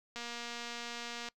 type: click train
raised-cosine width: 0.2 ms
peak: -25 dBFS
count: 268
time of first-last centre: 0.16-1.287 s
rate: 237 Hz
effects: noise-tail reverb RT60 0.1 s tail -24 dB re dry